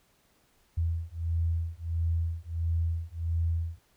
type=beating tone pair; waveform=sine; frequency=82.41 / 83.91 Hz; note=E2 / E2; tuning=0 / +31 cents; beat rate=1.5 Hz; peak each=-30 dBFS; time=0.77-3.79 s; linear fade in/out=10 ms; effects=pink hiss -67 dBFS RMS until 3.96 s